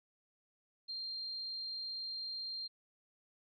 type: tone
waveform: sine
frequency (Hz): 4186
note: C8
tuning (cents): 0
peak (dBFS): -37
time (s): 0.88-2.68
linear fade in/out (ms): 20
effects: tanh soft clip ceiling -37 dBFS + MP3 32 kbps